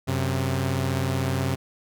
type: tone pair together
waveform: sawtooth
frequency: 93.7 / 132.51 Hz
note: F#2 / C3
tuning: +22 / +22 cents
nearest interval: tritone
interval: 600 cents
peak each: -23 / -21 dBFS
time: 0.07-1.56 s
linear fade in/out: 20 ms
effects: none